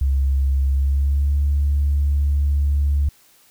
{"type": "tone with pitch glide", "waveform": "sine", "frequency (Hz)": [68, 71.5], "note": ["C#2", "D2"], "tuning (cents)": [-33, -46], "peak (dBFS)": -14, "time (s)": [0.01, 3.09], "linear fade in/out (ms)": 5, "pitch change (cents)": 87, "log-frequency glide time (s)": [0.71, 1.36], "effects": ["tanh soft clip ceiling -11 dBFS", "white hiss -54 dBFS RMS until 3.5 s"]}